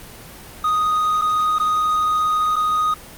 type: tone with dropouts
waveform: triangle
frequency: 1244.5 Hz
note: D#6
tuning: in tune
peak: -14 dBFS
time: 0.64-2.94 s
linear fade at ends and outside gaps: 5 ms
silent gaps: 1.214-1.218 / 1.585-1.598 / 2.558-2.563 s
effects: pink hiss -39 dBFS RMS until 3.17 s + Opus 24 kbps